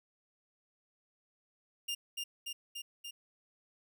sawtooth tone with echo, 2808 Hz, F7, 9 cents sharp, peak -31 dBFS, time 1.88-1.95 s, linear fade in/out 10 ms, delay 290 ms, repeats 4, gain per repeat -2 dB, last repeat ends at 3.11 s, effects none

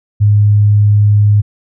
sine tone, 103.83 Hz, G#2, in tune, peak -5 dBFS, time 0.2-1.42 s, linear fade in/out 20 ms, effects none

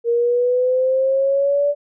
sine exponential sweep, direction up, 466.2 to 582 Hz, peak -14 dBFS, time 0.04-1.75 s, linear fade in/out 50 ms, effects none

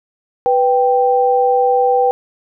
sine tone pair together, 493.9 / 784 Hz, B4 / G5, 0 / 0 cents, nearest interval minor sixth, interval 800 cents, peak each -13 dBFS, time 0.46-2.11 s, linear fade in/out 0 ms, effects none

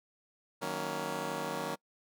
10% pulse chord, D# minor seventh, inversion none, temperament just, 155.56 / 186.68 / 233.3 / 280 Hz, D#3 / F#3 / A#3 / C#4, 0 / +16 / +2 / +18 cents, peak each -33 dBFS, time 0.61-1.76 s, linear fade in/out 20 ms, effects noise-tail reverb RT60 0.1 s tail -25 dB re dry

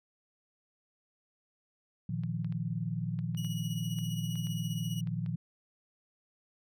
sine chord, Bb suspended fourth, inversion none, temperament equal, 116.54 / 155.56 / 174.61 Hz, Bb2 / Eb3 / F3, 0 / 0 / 0 cents, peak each -36 dBFS, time 2.09-5.36 s, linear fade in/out 5 ms
clicks, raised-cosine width 0.3 ms, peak -37 dBFS, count 11, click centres 2.236 / 2.446 / 2.524 / 3.19 / 3.348 / 3.447 / 3.987 / 4.356 / 4.47 / 5.073 / 5.262 s
sawtooth tone with tremolo, 2914 Hz, F#7, 27 cents flat, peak -38 dBFS, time 3.37-5.01 s, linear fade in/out 5 ms, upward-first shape sine, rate 15 Hz, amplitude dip 50%
effects none

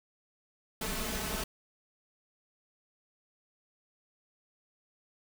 pink noise with comb filter, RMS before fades -35 dBFS, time 0.81-1.44 s, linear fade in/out 5 ms, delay 4.6 ms, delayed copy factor +0.85, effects none

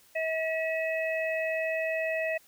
harmonic tone, 643 Hz, E5, 43 cents flat, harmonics 1 / 3 / 4, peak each -29 / -34 / -35 dBFS, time 0.15-2.38 s, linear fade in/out 10 ms, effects white hiss -60 dBFS RMS until 2.47 s

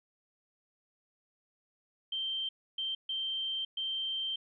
sine tone bursts at uneven times, 3136 Hz, G7, in tune, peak -32 dBFS, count 4, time 2.12-2.49 / 2.78-2.95 / 3.09-3.65 / 3.77-4.36 s, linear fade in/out 5 ms, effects none

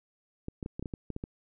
clicks, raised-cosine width 3 ms, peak -23 dBFS, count 10, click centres 0.484 / 0.628 / 0.661 / 0.795 / 0.826 / 0.858 / 0.938 / 1.103 / 1.164 / 1.239 s, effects none

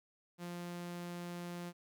sawtooth tone, 174.61 Hz, F3, in tune, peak -38 dBFS, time 0.38-1.73 s, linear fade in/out 50 ms, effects 13-bit

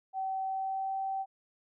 sine tone with pitch glide, 766 to 773.1 Hz, G5 to G5, -40 to -24 cents, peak -31 dBFS, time 0.13-1.26 s, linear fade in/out 50 ms, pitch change +16 cents, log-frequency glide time 0.42-0.96 s, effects none

